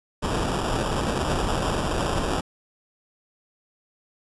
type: noise with sample-and-hold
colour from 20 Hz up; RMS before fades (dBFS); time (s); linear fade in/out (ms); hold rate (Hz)
pink; -25; 0.22-2.41; 10; 2100
effects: resampled to 24000 Hz